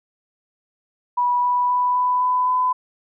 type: tone with pitch steps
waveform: sine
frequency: 978 / 983.7 / 989.4 / 995.1 / 1000.9 / 1006.7 Hz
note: B5 / B5 / B5 / B5 / B5 / B5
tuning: -17 / -7 / +3 / +13 / +23 / +33 cents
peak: -16 dBFS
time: 1.17-2.73 s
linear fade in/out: 10 ms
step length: 260 ms
effects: none